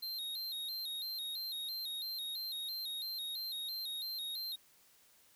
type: tone with vibrato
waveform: square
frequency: 3946 Hz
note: B7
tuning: 2 cents flat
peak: -39 dBFS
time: 0.02-4.56 s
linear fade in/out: 10 ms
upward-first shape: square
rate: 3 Hz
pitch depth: 86 cents each way
effects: white hiss -66 dBFS RMS until 5.35 s